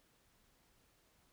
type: silence
effects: pink hiss -72 dBFS RMS until 1.32 s